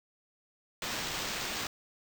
violet noise with sample-and-hold, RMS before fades -36 dBFS, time 0.82-1.67 s, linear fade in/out 2 ms, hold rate 11025 Hz, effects none

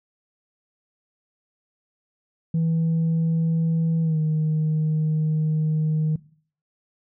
sine tone with pitch glide, 163.5 to 155.49 Hz, E3 to D#3, -14 to -1 cents, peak -17 dBFS, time 2.54-6.16 s, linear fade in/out 5 ms, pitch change -87 cents, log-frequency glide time 4.02-4.18 s, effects noise-tail reverb RT60 0.5 s tail -20 dB re dry + tanh soft clip ceiling -17 dBFS

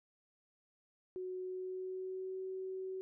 sine tone with pitch glide, 369 to 377.2 Hz, F#4 to F#4, -5 to +33 cents, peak -39 dBFS, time 1.16-3.01 s, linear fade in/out 0 ms, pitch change +38 cents, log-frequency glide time 1.39-2.4 s, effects none

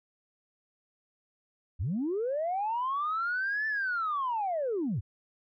sine linear two-way sweep, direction up then down, 65.41 to 1770 to 78.9 Hz, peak -27 dBFS, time 1.79-5.01 s, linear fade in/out 20 ms, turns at 3.67 s, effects tanh soft clip ceiling -24 dBFS

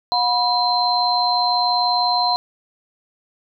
sine tone cluster, 721 / 980 / 4113 Hz, F#5 / B5 / C8, -45 / -14 / -30 cents, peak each -20 dBFS, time 0.12-2.36 s, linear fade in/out 0 ms, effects none

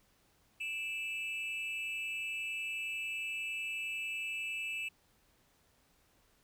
triangle tone with amplitude modulation, 2637 Hz, E7, in tune, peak -31 dBFS, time 0.6-4.89 s, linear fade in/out 10 ms, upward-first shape sine, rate 269 Hz, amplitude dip 75%, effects pink hiss -70 dBFS RMS until 6.43 s

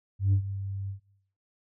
sine tone with ADSR envelope, 98 Hz, G2, in tune, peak -16 dBFS, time 0.19-1 s, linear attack 140 ms, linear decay 86 ms, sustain -15 dB, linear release 110 ms, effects noise-tail reverb RT60 0.7 s tail -21 dB re dry + tanh soft clip ceiling -18 dBFS

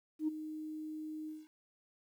sine tone with ADSR envelope, 310 Hz, D#4, 6 cents flat, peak -28 dBFS, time 0.19-1.48 s, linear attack 89 ms, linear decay 15 ms, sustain -12 dB, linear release 200 ms, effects tanh soft clip ceiling -25 dBFS + 11-bit

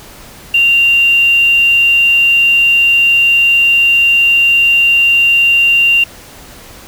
sine tone with quantisation, 2775 Hz, F7, 12 cents flat, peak -6 dBFS, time 0.54-6.04 s, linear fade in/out 5 ms, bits 5, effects pink hiss -35 dBFS RMS until 6.87 s

